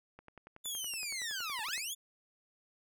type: click train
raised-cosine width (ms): 0.5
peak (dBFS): -36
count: 18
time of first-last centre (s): 0.19-1.779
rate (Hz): 10.7
type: linear two-way sweep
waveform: 15% pulse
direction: down then up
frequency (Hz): 3547 to 833 to 3547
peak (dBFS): -30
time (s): 0.64-1.95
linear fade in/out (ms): 20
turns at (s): 1.63
type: tone with exponential decay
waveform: sawtooth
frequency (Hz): 2559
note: D#7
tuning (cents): +48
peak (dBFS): -30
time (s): 1.73-1.87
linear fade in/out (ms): 2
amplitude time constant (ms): 30
effects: none